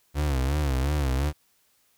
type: tone with vibrato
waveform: 35% pulse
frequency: 69.6 Hz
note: C#2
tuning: 8 cents sharp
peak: -21 dBFS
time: 0.14-1.33 s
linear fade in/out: 50 ms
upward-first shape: sine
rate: 2.8 Hz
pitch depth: 140 cents each way
effects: white hiss -66 dBFS RMS until 1.97 s